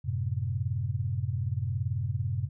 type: chord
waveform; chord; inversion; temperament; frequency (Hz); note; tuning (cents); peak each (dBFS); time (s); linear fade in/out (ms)
sine; F# diminished; none; equal; 92.5 / 110 / 130.81; F#2 / A2 / C3; 0 / 0 / 0; -32; 0.04-2.49; 20
effects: none